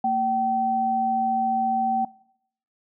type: tone pair together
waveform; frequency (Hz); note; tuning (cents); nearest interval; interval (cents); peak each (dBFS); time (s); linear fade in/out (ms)
sine; 228.6 / 768.9; A#3 / G5; -34 / -34; octave + major sixth; 2100; -28 / -20; 0.04-2.05; 5
effects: noise-tail reverb RT60 0.7 s tail -22 dB re dry